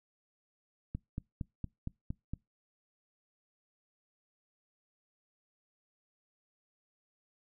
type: click train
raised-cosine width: 5 ms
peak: -24 dBFS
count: 7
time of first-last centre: 0.95-2.336 s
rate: 4.33 Hz
effects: noise-tail reverb RT60 0.2 s tail -25 dB re dry